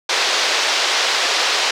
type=band-pass noise; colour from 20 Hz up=white; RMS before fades=-18 dBFS; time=0.09-1.71 s; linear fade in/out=5 ms; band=410 to 5300 Hz; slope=24 dB/octave; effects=none